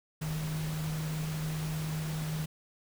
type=tone in noise; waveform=sine; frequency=155.8 Hz; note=D#3; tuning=3 cents sharp; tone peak=-32 dBFS; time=0.21-2.46 s; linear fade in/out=10 ms; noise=pink; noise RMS=-42 dBFS; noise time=0.21-2.46 s; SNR=+7 dB; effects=none